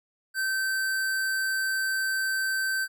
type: tone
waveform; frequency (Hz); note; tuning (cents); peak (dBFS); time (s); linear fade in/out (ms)
square; 1548; G6; -22; -26; 0.34-2.88; 50
effects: none

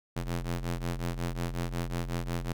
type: ring-modulated tone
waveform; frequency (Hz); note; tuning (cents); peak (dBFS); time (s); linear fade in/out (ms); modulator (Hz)
sawtooth; 85.9; F2; -28; -24; 0.16-2.53; 10; 45.7
effects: none

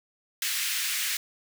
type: high-pass noise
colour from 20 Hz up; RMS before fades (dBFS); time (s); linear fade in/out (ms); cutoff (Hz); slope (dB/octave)
pink; -29; 0.42-1.17; 2; 1800; 24
effects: none

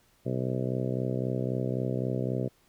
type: harmonic tone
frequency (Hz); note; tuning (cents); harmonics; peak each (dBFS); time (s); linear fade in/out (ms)
63.8; C2; -43; 2 / 3 / 4 / 5 / 6 / 7 / 8 / 9 / 10; -31 / -35 / -36 / -40 / -36 / -39 / -38 / -41 / -42; 0.25-2.49; 20
effects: pink hiss -65 dBFS RMS until 2.68 s

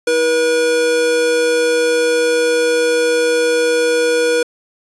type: tone pair together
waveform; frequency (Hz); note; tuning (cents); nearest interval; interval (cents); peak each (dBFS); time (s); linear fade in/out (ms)
square; 322.3 / 482.9; E4 / B4; -39 / -39; perfect fifth; 700; -25 / -13; 0.07-4.43; 5
effects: resampled to 24000 Hz

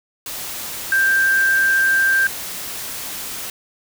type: tone in noise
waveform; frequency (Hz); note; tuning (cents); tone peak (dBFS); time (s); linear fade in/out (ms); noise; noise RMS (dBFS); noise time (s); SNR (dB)
sine; 1578; G6; +11; -13; 0.92-2.27; 2; white; -29; 0.26-3.5; +13
effects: none

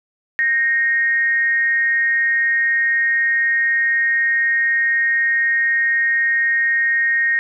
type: tone with frequency modulation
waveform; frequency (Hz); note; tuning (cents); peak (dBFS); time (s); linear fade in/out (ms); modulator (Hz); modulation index
sine; 1862; A#6; -2; -14; 0.39-7.39; 0; 268; 0.33
effects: none

